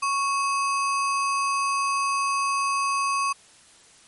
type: tone with sample-and-hold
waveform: sine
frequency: 1108.7 Hz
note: C#6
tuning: in tune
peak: -21 dBFS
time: 0.02-3.33 s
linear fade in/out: 10 ms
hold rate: 3675 Hz
effects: white hiss -53 dBFS RMS until 4.07 s + MP3 48 kbps